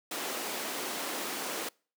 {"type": "high-pass noise", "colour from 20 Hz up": "pink", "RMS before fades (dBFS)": -36, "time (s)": [0.11, 1.69], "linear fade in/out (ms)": 5, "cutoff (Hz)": 260, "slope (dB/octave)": 24, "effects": ["noise-tail reverb RT60 0.4 s tail -26 dB re dry"]}